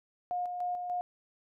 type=tone with tremolo; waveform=sine; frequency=715 Hz; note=F5; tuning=41 cents sharp; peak=-30 dBFS; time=0.31-1.01 s; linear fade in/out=0 ms; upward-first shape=square; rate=3.4 Hz; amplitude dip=40%; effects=none